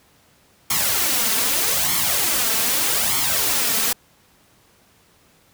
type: noise with flanger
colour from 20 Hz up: white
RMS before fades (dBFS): -20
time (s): 0.7-3.93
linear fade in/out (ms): 5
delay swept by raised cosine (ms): 0.91 to 4.51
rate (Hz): 0.81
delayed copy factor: +0.65
effects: pink hiss -56 dBFS RMS until 5.53 s + high-pass 60 Hz 12 dB/octave